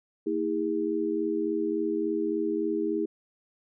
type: tone cluster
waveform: sine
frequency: 227.2 / 322.4 / 405.9 Hz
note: A#3 / E4 / G#4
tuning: -44 / -38 / -40 cents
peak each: -35 / -28 / -29 dBFS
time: 0.26-3.06 s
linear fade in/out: 10 ms
effects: none

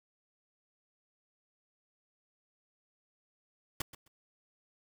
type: noise with echo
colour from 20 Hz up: pink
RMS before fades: -34 dBFS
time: 3.8-3.82 s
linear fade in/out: 5 ms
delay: 130 ms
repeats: 2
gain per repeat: -15 dB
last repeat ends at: 4.08 s
effects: none

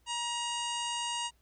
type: harmonic tone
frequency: 949 Hz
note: A#5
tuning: 31 cents sharp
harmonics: 1 / 2 / 3 / 4 / 5 / 6 / 7 / 8 / 9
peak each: -36 / -46 / -36 / -46 / -47 / -51 / -43 / -47 / -44 dBFS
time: 0.06-1.31 s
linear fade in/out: 50 ms
effects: added 60 Hz sine -66 dBFS peak until 1.41 s + pink hiss -72 dBFS RMS until 1.41 s

